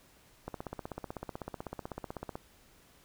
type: click train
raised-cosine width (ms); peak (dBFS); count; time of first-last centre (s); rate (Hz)
1; -24; 31; 0.48-2.355; 16
effects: pink hiss -62 dBFS RMS until 3.04 s